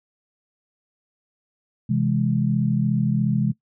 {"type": "chord", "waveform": "sine", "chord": "C augmented", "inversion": "none", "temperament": "equal", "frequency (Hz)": [130.81, 164.81, 207.7], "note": ["C3", "E3", "G#3"], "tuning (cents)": [0, 0, 0], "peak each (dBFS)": [-22, -24, -22], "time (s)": [1.89, 3.52], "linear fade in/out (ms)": 10, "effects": ["noise-tail reverb RT60 0.1 s tail -17 dB re dry"]}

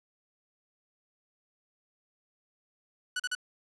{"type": "tone bursts", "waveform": "sawtooth", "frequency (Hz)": 1480, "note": "F#6", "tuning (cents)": 0, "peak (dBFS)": -26, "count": 3, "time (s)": [3.16, 3.351], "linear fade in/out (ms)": 5, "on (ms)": 37, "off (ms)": 40, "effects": ["resampled to 22050 Hz", "9-bit"]}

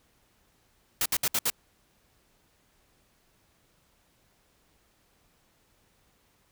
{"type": "noise bursts", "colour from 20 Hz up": "white", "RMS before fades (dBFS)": -26, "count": 5, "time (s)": [1.01, 1.501], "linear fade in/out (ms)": 2, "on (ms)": 47, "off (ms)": 64, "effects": ["pink hiss -67 dBFS RMS until 6.51 s"]}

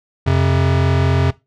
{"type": "tone pair together", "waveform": "square", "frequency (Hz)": [89.3, 133.8], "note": ["F2", "C3"], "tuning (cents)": [39, 39], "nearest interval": "perfect fifth", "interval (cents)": 700, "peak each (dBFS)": -16, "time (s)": [0.26, 1.31], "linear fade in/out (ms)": 10, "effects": ["noise-tail reverb RT60 0.2 s tail -17 dB re dry", "low-pass 4000 Hz 12 dB/octave"]}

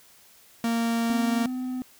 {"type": "tone", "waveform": "45% pulse", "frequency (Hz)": 231.1, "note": "A#3", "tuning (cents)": -15, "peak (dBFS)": -23, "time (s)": [0.64, 1.46], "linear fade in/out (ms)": 2}
{"type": "tone with vibrato", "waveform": "triangle", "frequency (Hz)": 254.3, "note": "C4", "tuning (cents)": -49, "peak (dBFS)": -26, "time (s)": [1.1, 1.82], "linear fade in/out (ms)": 0, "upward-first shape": "triangle", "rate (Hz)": 19, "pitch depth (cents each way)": 9}
{"effects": ["white hiss -55 dBFS RMS until 1.99 s"]}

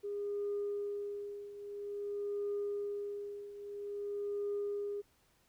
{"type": "tone with tremolo", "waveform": "sine", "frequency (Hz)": 407.7, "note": "G#4", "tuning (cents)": -32, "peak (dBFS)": -32, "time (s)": [0.03, 5.02], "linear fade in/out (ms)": 20, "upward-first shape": "triangle", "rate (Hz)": 0.5, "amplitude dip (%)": 80, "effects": ["tanh soft clip ceiling -30 dBFS", "pink hiss -71 dBFS RMS until 5.48 s"]}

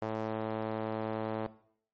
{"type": "tone with band-pass filter", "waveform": "sawtooth", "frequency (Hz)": 110, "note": "A2", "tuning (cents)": 0, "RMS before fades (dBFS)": -35, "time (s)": [0.02, 1.47], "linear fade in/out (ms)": 0, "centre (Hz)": 620, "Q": 1.3, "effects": ["noise-tail reverb RT60 0.6 s tail -17 dB re dry", "MP3 32 kbps"]}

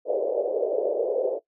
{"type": "band-pass noise", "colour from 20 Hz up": "pink", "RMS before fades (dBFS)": -25, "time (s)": [0.05, 1.4], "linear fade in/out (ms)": 50, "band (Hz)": [430, 580], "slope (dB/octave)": 48, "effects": ["noise-tail reverb RT60 0.1 s tail -17 dB re dry"]}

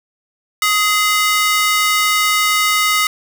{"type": "ring-modulated tone", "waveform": "sawtooth", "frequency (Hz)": 1661.2, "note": "G#6", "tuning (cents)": 0, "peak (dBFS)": -6, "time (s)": [0.62, 3.07], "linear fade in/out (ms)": 2, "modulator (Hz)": 405, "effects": []}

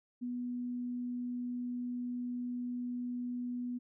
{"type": "tone", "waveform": "sine", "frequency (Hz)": 245.3, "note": "B3", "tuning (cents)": -12, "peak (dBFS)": -35, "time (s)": [0.21, 3.79], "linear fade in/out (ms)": 20, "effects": []}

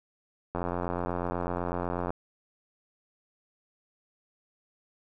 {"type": "click train", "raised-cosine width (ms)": 1, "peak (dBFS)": -17, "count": 138, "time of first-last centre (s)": [0.55, 2.105], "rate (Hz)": 88.1, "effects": []}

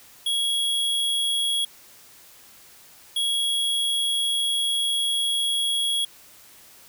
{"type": "tone pair in turn", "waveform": "square", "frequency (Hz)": [3322, 3322], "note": ["G#7", "G#7"], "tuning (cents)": [0, 0], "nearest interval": "unison", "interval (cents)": 0, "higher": "neither", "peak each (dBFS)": -22, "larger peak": "neither", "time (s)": [[0.26, 1.65], [3.16, 6.05]], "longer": "second", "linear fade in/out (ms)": 5, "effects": ["white hiss -50 dBFS RMS until 6.88 s"]}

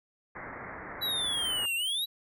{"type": "low-pass noise", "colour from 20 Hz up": "white", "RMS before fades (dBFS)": -42, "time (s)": [0.35, 1.66], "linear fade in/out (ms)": 5, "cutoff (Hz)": 2100, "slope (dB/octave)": 96}
{"type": "exponential two-way sweep", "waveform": "square", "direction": "down then up", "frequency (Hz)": [3963, 2689, 3963], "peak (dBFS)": -29, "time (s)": [1.01, 2.06], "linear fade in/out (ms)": 20, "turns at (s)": 1.75}
{"effects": []}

